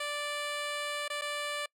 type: tone with dropouts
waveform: 10% pulse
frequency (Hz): 586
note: D5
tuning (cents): -4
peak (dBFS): -25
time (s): 0-1.66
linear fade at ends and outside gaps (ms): 5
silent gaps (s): 1.081-1.1 / 1.213-1.218
effects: noise-tail reverb RT60 0.1 s tail -25 dB re dry + low-pass 11000 Hz 12 dB/octave